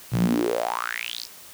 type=tone with high-pass filter sweep; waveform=sawtooth; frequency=58.27 Hz; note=A#1; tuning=in tune; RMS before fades=-25 dBFS; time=0.11-1.28 s; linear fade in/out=50 ms; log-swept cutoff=120 to 5500 Hz; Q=7.6; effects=white hiss -45 dBFS RMS until 1.53 s